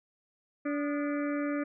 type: harmonic tone with a mistuned harmonic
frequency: 289.8 Hz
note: D4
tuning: 23 cents flat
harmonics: 1 / 2 / 4 / 5 / 6 / 7 / 8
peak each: -30 / -36 / -42 / -44 / -46 / -47 / -48 dBFS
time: 0.65-1.64 s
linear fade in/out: 10 ms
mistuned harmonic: 4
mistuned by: +89 cents
effects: none